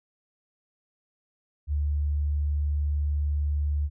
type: tone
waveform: sine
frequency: 73.3 Hz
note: D2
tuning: 3 cents flat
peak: -23 dBFS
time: 1.67-3.9 s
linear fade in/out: 50 ms
effects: none